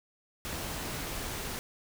pink noise, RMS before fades -37 dBFS, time 0.45-1.59 s, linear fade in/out 0 ms, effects none

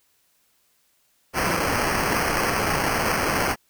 blue noise with sample-and-hold, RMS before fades -23 dBFS, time 1.33-3.56 s, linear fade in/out 50 ms, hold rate 3675 Hz, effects white hiss -65 dBFS RMS until 3.69 s

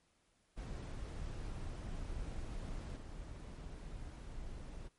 brown noise with level steps, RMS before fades -43 / -47 dBFS, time 0.56-4.89 s, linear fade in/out 20 ms, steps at 2.96 s, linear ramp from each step 2 ms, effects pink hiss -75 dBFS RMS until 4.98 s + MP3 48 kbps

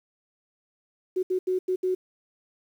sine tone bursts at uneven times, 370 Hz, F#4, in tune, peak -22 dBFS, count 5, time 1.16-1.23 / 1.3-1.39 / 1.47-1.59 / 1.68-1.76 / 1.83-1.95 s, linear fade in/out 10 ms, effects 9-bit

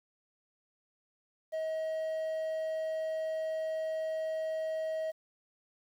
triangle tone with quantisation, 636 Hz, D#5, 38 cents sharp, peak -30 dBFS, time 1.52-5.12 s, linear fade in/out 20 ms, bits 10, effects none

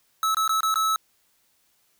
square tone with dropouts, 1300 Hz, E6, 24 cents flat, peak -21 dBFS, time 0.23-0.96 s, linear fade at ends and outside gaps 1 ms, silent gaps 0.346-0.369 / 0.478-0.493 / 0.606-0.631 / 0.742-0.757 s, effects white hiss -66 dBFS RMS until 1.99 s

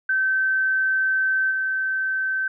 sine tone with level steps, 1543 Hz, G6, 28 cents flat, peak -18 / -21 dBFS, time 0.09-2.48 s, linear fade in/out 5 ms, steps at 1.5 s, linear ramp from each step 20 ms, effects none

